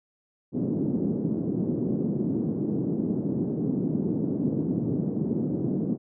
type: band-pass noise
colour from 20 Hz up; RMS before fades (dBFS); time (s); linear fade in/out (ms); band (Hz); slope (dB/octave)
white; -27; 0.52-5.98; 50; 140 to 320; 24
effects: none